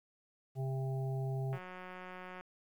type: harmonic tone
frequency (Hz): 132.9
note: C3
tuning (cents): +27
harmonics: 1 / 3 / 5 / 6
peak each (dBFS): -34 / -44 / -48 / -50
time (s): 0.55-1.59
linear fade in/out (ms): 50
type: click train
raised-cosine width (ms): 0.5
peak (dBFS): -33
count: 162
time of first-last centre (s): 1.53-2.41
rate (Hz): 183
effects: 11-bit